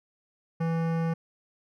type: tone with hard clipping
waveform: sine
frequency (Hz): 164.81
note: E3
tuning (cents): 0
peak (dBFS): -27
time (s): 0.6-1.14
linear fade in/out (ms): 10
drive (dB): 17
effects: none